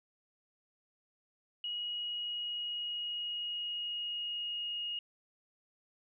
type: tone with pitch glide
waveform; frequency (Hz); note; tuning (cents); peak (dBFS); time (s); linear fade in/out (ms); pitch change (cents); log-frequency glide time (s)
sine; 2899 to 2867; F#7 to F7; -36 to +45; -35; 1.64-4.99; 2; -19; 1.95-4.81
effects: none